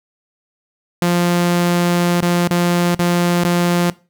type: tone with dropouts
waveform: sawtooth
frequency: 174.61 Hz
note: F3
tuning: in tune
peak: -9 dBFS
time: 1.02-3.9 s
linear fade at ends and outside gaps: 2 ms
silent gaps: 2.208-2.225 / 2.477-2.507 / 2.948-2.992 / 3.437-3.448 s
effects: noise-tail reverb RT60 0.3 s tail -20 dB re dry